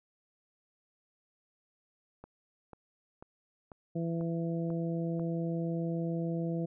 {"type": "click train", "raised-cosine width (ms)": 1, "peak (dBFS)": -33, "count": 7, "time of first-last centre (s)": [2.24, 5.196], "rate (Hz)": 2.03}
{"type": "harmonic tone", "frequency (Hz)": 166.9, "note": "E3", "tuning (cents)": 22, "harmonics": [1, 2, 3, 4], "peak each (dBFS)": [-32, -37, -40, -44], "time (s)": [3.95, 6.66], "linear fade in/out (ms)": 10}
{"effects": []}